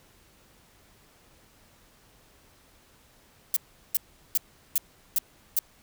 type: noise bursts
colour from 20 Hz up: violet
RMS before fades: -23 dBFS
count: 6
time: 3.54-5.59 s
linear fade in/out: 2 ms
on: 25 ms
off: 380 ms
effects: pink hiss -59 dBFS RMS until 5.82 s